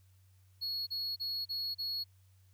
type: tone bursts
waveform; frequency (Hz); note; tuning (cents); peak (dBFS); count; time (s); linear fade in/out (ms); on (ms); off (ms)
triangle; 4341; C#8; -37; -33; 5; 0.61-2.042; 20; 260; 33
effects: added 94 Hz sine -61 dBFS peak until 2.53 s + white hiss -74 dBFS RMS until 2.53 s